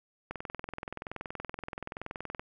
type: click train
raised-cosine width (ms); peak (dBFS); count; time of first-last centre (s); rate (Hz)
0.5; -22; 45; 0.31-2.395; 21.1
effects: none